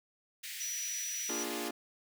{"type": "high-pass noise", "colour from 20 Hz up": "pink", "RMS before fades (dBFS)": -43, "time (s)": [0.43, 1.69], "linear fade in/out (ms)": 10, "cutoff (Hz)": 1800, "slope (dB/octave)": 48}
{"type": "tone", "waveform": "sine", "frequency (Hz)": 5870, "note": "F#8", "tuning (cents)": -15, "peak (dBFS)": -36, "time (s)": [0.6, 1.44], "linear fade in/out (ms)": 10}
{"type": "chord", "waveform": "sawtooth", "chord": "Bb dominant seventh", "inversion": "none", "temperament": "equal", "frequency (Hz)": [233.1, 293.7, 349.2, 415.3], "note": ["Bb3", "D4", "F4", "Ab4"], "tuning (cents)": [0, 0, 0, 0], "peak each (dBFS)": [-40, -38, -37, -39], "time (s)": [1.29, 1.71], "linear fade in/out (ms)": 5}
{"effects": []}